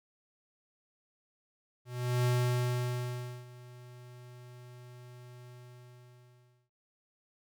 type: tone with ADSR envelope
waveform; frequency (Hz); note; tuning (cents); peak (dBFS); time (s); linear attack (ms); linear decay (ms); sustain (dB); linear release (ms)
square; 123.47; B2; 0; -26; 1.85-6.7; 400; 1200; -23; 1200
effects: none